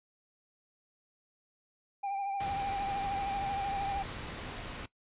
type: tone with vibrato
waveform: triangle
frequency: 793 Hz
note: G5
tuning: 20 cents sharp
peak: -30 dBFS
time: 2.03-4.03 s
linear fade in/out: 10 ms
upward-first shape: triangle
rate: 13 Hz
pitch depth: 40 cents each way
type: noise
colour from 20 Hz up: pink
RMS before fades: -41 dBFS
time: 2.4-4.86 s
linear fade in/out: 5 ms
effects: noise-tail reverb RT60 0.1 s tail -17 dB re dry + resampled to 8000 Hz